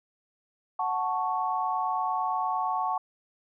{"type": "chord", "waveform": "sine", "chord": "F# minor", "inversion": "none", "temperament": "equal", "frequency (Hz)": [740, 880, 1108.7], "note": ["F#5", "A5", "C#6"], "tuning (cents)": [0, 0, 0], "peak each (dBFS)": -30, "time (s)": [0.79, 2.98], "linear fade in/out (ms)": 5, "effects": []}